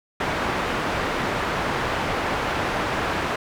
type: low-pass noise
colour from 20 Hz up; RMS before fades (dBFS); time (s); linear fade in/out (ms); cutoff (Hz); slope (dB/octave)
white; -25; 0.2-3.36; 5; 1500; 12
effects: none